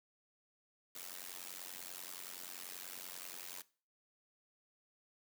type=noise with amplitude modulation; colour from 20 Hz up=white; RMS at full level=-44 dBFS; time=0.95-3.62 s; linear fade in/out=5 ms; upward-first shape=sine; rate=90.4 Hz; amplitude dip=100%; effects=noise-tail reverb RT60 0.4 s tail -20 dB re dry + high-pass 200 Hz 12 dB/octave